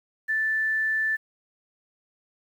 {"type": "tone", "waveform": "sine", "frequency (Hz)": 1760, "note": "A6", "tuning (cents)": 0, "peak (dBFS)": -22, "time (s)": [0.28, 1.17], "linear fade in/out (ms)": 20, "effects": ["9-bit"]}